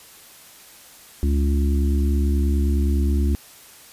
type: harmonic tone with a mistuned harmonic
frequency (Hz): 69.5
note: C#2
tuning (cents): +5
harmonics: 1 / 3 / 4 / 5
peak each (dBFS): -17 / -27 / -29 / -31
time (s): 1.23-3.35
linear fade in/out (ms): 0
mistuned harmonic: 1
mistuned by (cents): +41
effects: white hiss -46 dBFS RMS until 3.92 s + resampled to 32000 Hz